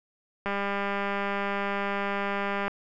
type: click train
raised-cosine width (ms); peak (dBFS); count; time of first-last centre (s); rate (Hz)
0.5; -15; 445; 0.46-2.68; 200
effects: none